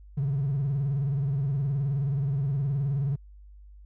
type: tone with vibrato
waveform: triangle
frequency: 138.59 Hz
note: C#3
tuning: in tune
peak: -21 dBFS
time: 0.17-3.16 s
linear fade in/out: 10 ms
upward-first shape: sine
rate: 19 Hz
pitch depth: 120 cents each way
effects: tanh soft clip ceiling -20 dBFS + added 50 Hz sine -46 dBFS peak until 3.85 s